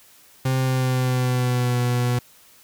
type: tone with pitch glide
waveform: 40% pulse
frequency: 130.81 to 122.76 Hz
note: C3 to B2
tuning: 0 to -10 cents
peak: -18 dBFS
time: 0.45-2.19 s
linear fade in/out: 5 ms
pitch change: -110 cents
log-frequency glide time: 0.58-1.78 s
effects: white hiss -52 dBFS RMS until 2.63 s